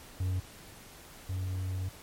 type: tone pair in turn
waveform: triangle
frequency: 92.5 / 93.14 Hz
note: F#2 / F#2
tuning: 0 / +12 cents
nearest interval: unison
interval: 12 cents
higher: second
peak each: -26 / -29 dBFS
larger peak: first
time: 0.2-0.4 / 1.29-1.89 s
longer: second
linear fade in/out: 5 ms
effects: pink hiss -51 dBFS RMS until 2.02 s + MP3 64 kbps